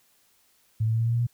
sine tone with pitch steps, 110 / 111.6 / 113.22 / 114.87 / 116.54 / 118.24 / 119.96 Hz, A2 / A2 / A2 / A#2 / A#2 / A#2 / B2, 0 / +25 / +50 / -25 / 0 / +25 / -50 cents, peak -21 dBFS, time 0.8-1.269 s, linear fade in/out 10 ms, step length 67 ms, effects white hiss -64 dBFS RMS until 1.33 s

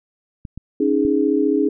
clicks, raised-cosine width 5 ms, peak -19 dBFS, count 3, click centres 0.452 / 0.576 / 1.051 s
sine chord, C# suspended second, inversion none, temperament just, 277.2 / 311.8 / 415.8 Hz, C#4 / D#4 / G#4, 0 / +4 / +2 cents, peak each -19 dBFS, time 0.8-1.69 s, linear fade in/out 5 ms
effects none

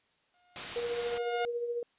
sawtooth tone with exponential growth, 714 Hz, F5, 38 cents sharp, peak -26 dBFS, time 0.34-1.45 s, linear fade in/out 0 ms, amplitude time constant 240 ms
white noise, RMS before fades -37 dBFS, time 0.56-1.18 s, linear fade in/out 0 ms
sine tone with tremolo, 475.9 Hz, A#4, 36 cents sharp, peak -29 dBFS, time 0.76-1.83 s, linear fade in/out 2 ms, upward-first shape triangle, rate 14 Hz, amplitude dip 55%
effects white hiss -71 dBFS RMS until 1.98 s + resampled to 8000 Hz

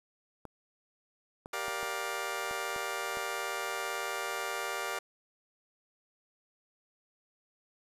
clicks, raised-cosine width 1 ms, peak -29 dBFS, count 7, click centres 0.453 / 1.459 / 1.682 / 1.83 / 2.511 / 2.762 / 3.171 s
15% pulse chord, G minor seventh, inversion none, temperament just, 392 / 470.4 / 588 / 705.6 Hz, G4 / Bb4 / D5 / F5, 0 / +16 / +2 / +18 cents, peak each -34 dBFS, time 1.53-4.99 s, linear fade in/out 5 ms
effects resampled to 32000 Hz + 9-bit

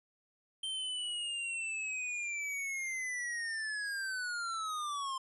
square linear sweep, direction down, 3136 to 1046 Hz, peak -36 dBFS, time 0.63-5.18 s, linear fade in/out 5 ms, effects resampled to 24000 Hz

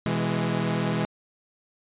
sawtooth chord, E major, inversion second, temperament equal with one note detuned, 125.85 / 164.81 / 207.7 Hz, B2 / E3 / G#3, +33 / 0 / 0 cents, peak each -26 / -23 / -24 dBFS, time 0.06-1.05 s, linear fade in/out 0 ms, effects resampled to 8000 Hz

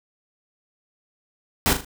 pink noise with echo, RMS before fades -19 dBFS, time 1.66-1.73 s, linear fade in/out 0 ms, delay 39 ms, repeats 3, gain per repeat -8 dB, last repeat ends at 1.847 s, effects none

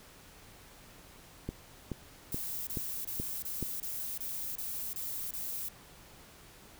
click train, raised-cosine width 3 ms, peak -22 dBFS, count 6, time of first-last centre 1.49-3.627 s, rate 2.34 Hz
violet noise bursts, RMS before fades -38 dBFS, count 9, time 2.32-5.686 s, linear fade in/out 2 ms, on 350 ms, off 27 ms
effects pink hiss -55 dBFS RMS until 6.79 s

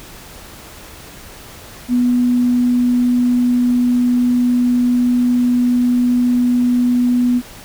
sine tone, 245.5 Hz, B3, 10 cents flat, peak -11 dBFS, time 1.88-7.42 s, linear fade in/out 50 ms, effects pink hiss -37 dBFS RMS until 7.64 s

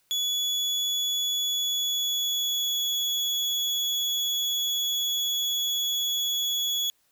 35% pulse tone with pitch glide, 3401 to 3378 Hz, G#7 to G#7, +40 to +29 cents, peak -23 dBFS, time 0.11-6.9 s, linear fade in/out 0 ms, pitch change -11 cents, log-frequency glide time 1.38-2.92 s, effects white hiss -68 dBFS RMS until 7.11 s

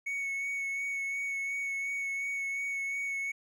triangle tone with vibrato, 2217 Hz, C#7, in tune, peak -30 dBFS, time 0.06-3.32 s, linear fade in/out 10 ms, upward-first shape sine, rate 2.8 Hz, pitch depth 16 cents each way, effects none

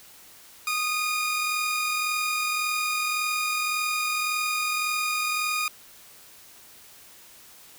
sawtooth tone pair together, 1239.9 / 2438 Hz, D#6 / D#7, -6 / -36 cents, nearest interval octave, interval 1170 cents, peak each -24 dBFS, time 0.67-5.68 s, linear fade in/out 2 ms, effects white hiss -50 dBFS RMS until 7.78 s

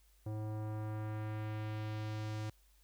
square tone with low-pass filter sweep, 107.6 Hz, A2, 38 cents flat, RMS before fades -40 dBFS, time 0.26-2.5 s, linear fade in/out 5 ms, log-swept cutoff 650 to 7300 Hz, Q 0.97, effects added 50 Hz sine -65 dBFS peak until 2.83 s + white hiss -72 dBFS RMS until 2.83 s

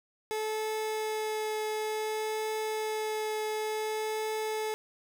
30% pulse tone with vibrato, 432.5 Hz, A4, 30 cents flat, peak -28 dBFS, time 0.31-4.74 s, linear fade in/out 0 ms, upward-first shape triangle, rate 0.56 Hz, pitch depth 10 cents each way, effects 11-bit

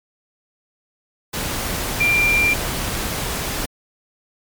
sine tone in noise, 2376 Hz, D7, 20 cents sharp, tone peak -14 dBFS, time 2-2.54 s, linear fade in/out 10 ms, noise pink, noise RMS -24 dBFS, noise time 1.33-3.66 s, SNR +7 dB, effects MP3 96 kbps

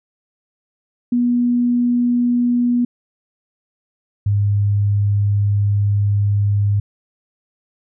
sine tone pair in turn, 242.5 / 101.96 Hz, B3 / G#2, -31 / -31 cents, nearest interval octave + minor third, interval 1500 cents, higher first, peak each -13 dBFS, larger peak neither, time 1.12-2.85 / 4.26-6.8 s, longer second, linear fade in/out 5 ms, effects none

